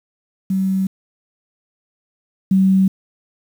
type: tone pair in turn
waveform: sine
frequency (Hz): 190.8 / 190.8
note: G3 / G3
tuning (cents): -47 / -47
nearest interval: unison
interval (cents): 0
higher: neither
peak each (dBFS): -15 / -10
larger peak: second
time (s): 0.5-0.87 / 2.51-2.88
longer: neither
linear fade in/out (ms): 5
effects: 7-bit